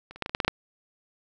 clicks, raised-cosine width 0.3 ms, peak -27 / -28 / -12 / -16 / -20 / -8 / -8 / -11 / -6 dBFS, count 9, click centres 0.11 / 0.16 / 0.223 / 0.261 / 0.295 / 0.349 / 0.402 / 0.448 / 0.48 s, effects none

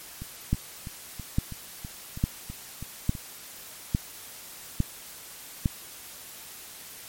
two click trains, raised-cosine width 5 ms, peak -10 / -24 dBFS, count 7 / 10, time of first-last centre 0.53-5.658 / 0.22-3.152 s, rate 1.17 / 3.07 Hz, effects white hiss -44 dBFS RMS until 7.08 s + MP3 64 kbps

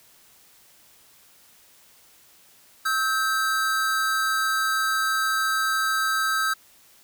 square tone pair together, 1294.3 / 1568 Hz, E6 / G6, -32 / 0 cents, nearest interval minor third, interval 332 cents, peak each -25 dBFS, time 2.85-6.54 s, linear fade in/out 10 ms, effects white hiss -55 dBFS RMS until 7.03 s

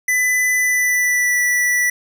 square tone with pitch glide, 2000 to 1962.2 Hz, B6 to B6, +21 to -12 cents, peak -15 dBFS, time 0.08-1.9 s, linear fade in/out 5 ms, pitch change -33 cents, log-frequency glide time 0.55-1.4 s, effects 9-bit

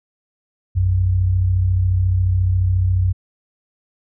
sine tone pair together, 58.27 / 92.5 Hz, A#1 / F#2, 0 / 0 cents, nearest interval minor sixth, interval 800 cents, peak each -22 / -14 dBFS, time 0.75-3.13 s, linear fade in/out 20 ms, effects none

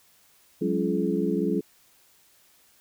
sine tone cluster, 181.4 / 202.1 / 277.5 / 341.6 / 427 Hz, F#3 / G#3 / C#4 / F4 / G#4, -34 / -47 / +2 / -38 / +48 cents, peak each -29 dBFS, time 0.61-1.61 s, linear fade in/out 10 ms, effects white hiss -60 dBFS RMS until 2.8 s

